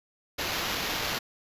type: noise with sample-and-hold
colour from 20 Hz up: blue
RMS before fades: -31 dBFS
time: 0.38-1.19 s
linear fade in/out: 10 ms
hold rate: 8820 Hz
effects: resampled to 32000 Hz